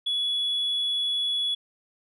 sine tone, 3391 Hz, G#7, 35 cents sharp, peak -22 dBFS, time 0.06-1.55 s, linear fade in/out 10 ms, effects tanh soft clip ceiling -21 dBFS

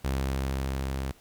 sawtooth tone with level ramp, 66.9 Hz, C2, 39 cents sharp, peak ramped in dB -22 to -26 dBFS, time 0.04-1.12 s, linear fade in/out 10 ms, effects pink hiss -58 dBFS RMS until 1.2 s

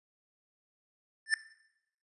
square tone with exponential growth, 1772 Hz, A6, 12 cents sharp, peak -21 dBFS, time 1.26-1.34 s, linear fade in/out 1 ms, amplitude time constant 17 ms, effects noise-tail reverb RT60 0.8 s tail -17 dB re dry + resampled to 24000 Hz

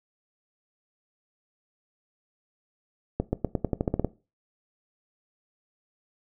accelerating click train, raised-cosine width 2 ms, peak -11 dBFS, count 11, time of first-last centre 3.2-4.047 s, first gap 130 ms, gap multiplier 0.9, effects noise-tail reverb RT60 0.3 s tail -18 dB re dry

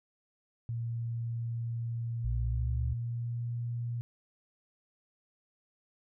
sine tone with pitch glide, 116.54 to 118.78 Hz, A#2 to A#2, 0 to +33 cents, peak -32 dBFS, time 0.69-4.01 s, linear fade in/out 0 ms, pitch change +33 cents, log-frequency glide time 2.36-3.47 s
sine exponential sweep, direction up, 55.6 to 73.42 Hz, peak -30 dBFS, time 2.24-2.94 s, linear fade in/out 10 ms
effects none

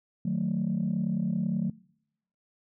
sine tone cluster, 152.6 / 183.1 / 221 Hz, D#3 / F#3 / A3, -33 / -18 / +8 cents, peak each -32 / -27 / -30 dBFS, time 0.25-1.7 s, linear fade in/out 5 ms, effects noise-tail reverb RT60 0.8 s tail -25 dB re dry + tanh soft clip ceiling -20 dBFS

